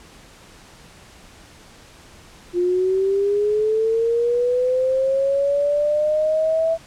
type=linear sweep; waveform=sine; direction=up; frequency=349.2 to 659.3 Hz; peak=-16 dBFS; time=2.53-6.78 s; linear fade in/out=50 ms; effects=pink hiss -46 dBFS RMS until 6.86 s + low-pass 9000 Hz 12 dB/octave